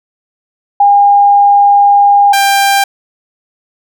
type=tone pair in turn; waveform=sine / sawtooth; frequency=810 / 793.3 Hz; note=G#5 / G5; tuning=-43 / +20 cents; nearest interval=unison; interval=37 cents; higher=first; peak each=-3 dBFS; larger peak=neither; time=0.8-2.33 / 2.33-2.84 s; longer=first; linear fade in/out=5 ms; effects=none